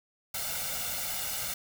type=noise with comb filter; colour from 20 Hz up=white; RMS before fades=-34 dBFS; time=0.34-1.54 s; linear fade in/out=5 ms; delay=1.4 ms; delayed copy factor=+0.75; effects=none